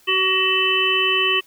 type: harmonic tone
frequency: 377 Hz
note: F#4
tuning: 32 cents sharp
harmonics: 1 / 3 / 5 / 7 / 8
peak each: -24 / -25 / -26 / -20 / -20 dBFS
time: 0.07-1.41 s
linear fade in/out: 20 ms
effects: white hiss -54 dBFS RMS until 1.46 s